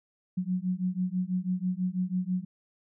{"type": "beating tone pair", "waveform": "sine", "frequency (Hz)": [180, 186.1], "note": ["F#3", "F#3"], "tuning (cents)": [-47, 10], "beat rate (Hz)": 6.1, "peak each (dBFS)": -30, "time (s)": [0.37, 2.45], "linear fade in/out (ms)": 10, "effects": []}